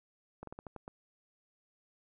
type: slowing click train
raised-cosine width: 1 ms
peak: -30 dBFS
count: 7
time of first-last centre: 0.43-0.879 s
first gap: 43 ms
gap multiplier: 1.22
effects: none